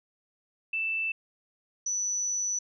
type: tone pair in turn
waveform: sine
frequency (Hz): 2651 / 5951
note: E7 / F#8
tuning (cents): +9 / +9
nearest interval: octave + major second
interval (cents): 1400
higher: second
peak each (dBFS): -27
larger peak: neither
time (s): 0.73-1.12 / 1.86-2.59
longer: second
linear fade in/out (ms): 5
effects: none